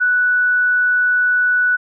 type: tone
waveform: sine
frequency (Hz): 1480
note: F#6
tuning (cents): 0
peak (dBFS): -12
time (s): 0-1.77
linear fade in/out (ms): 20
effects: none